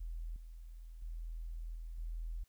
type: tone with level steps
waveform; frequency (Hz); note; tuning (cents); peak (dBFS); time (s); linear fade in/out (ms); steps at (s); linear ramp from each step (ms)
sine; 41.11; E1; -4; -39 / -47 / -40 / -42 / -38; 0-2.44; 10; 0.36 / 1.02 / 1.75 / 1.98; 2
effects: white hiss -75 dBFS RMS until 2.48 s